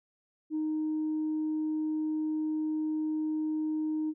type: tone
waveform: sine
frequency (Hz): 310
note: D#4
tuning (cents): -6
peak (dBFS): -27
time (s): 0.5-4.14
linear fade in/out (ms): 50
effects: tanh soft clip ceiling -25 dBFS